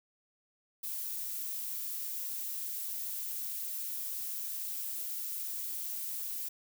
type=noise; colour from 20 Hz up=violet; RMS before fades=-38 dBFS; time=0.83-6.49 s; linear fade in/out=10 ms; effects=none